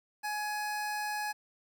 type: tone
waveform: 25% pulse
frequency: 840 Hz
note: G#5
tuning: 19 cents sharp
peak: -29 dBFS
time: 0.23-1.33 s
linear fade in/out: 20 ms
effects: 10-bit